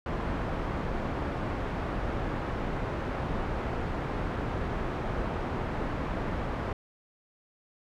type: low-pass noise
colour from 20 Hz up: pink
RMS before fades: -32 dBFS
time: 0.06-6.73 s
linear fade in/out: 2 ms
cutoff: 1400 Hz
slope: 12 dB/octave
effects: none